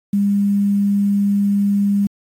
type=tone with quantisation; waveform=sine; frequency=201.4 Hz; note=G3; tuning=47 cents sharp; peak=-13 dBFS; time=0.13-2.07 s; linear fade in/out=5 ms; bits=7; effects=AAC 48 kbps